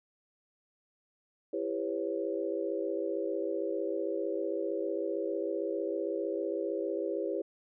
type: chord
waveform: sine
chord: C# half-diminished seventh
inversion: first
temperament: just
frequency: 332.6 / 399.1 / 498.9 / 554.4 Hz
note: E4 / G4 / B4 / C#5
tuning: +16 / +31 / +17 / 0 cents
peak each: -36 / -35 / -37 / -37 dBFS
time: 1.53-7.42 s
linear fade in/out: 5 ms
effects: none